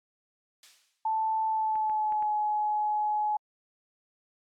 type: noise with exponential decay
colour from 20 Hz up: violet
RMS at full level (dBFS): -34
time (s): 0.63-1.14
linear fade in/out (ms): 2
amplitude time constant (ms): 110
type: tone with pitch glide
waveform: sine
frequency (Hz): 880 to 845.1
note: A5 to G#5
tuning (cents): 0 to +30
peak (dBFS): -25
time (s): 1.05-3.37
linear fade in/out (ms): 5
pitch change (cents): -70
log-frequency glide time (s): 1.47-2.31
type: clicks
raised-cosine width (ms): 0.5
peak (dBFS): -32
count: 4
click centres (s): 1.756 / 1.897 / 2.123 / 2.225
effects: low-pass 4000 Hz 12 dB/octave + AAC 64 kbps